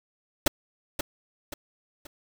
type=noise with echo; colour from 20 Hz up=pink; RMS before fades=-20 dBFS; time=0.46-0.48 s; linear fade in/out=5 ms; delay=530 ms; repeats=3; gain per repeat=-8 dB; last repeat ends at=2.07 s; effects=none